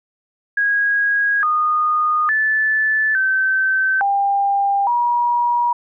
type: tone with pitch steps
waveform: sine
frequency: 1646 / 1229 / 1745 / 1543 / 798 / 959 Hz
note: G#6 / D#6 / A6 / G6 / G5 / A#5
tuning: -16 / -22 / -15 / -28 / +31 / +49 cents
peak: -14 dBFS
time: 0.57-5.73 s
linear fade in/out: 5 ms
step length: 860 ms
effects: none